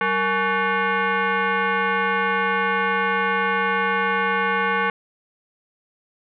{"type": "tone with frequency modulation", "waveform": "sine", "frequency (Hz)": 191.1, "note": "G3", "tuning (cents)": -44, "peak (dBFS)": -18, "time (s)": [0.01, 4.9], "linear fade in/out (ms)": 2, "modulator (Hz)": 655, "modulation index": 2.9, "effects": []}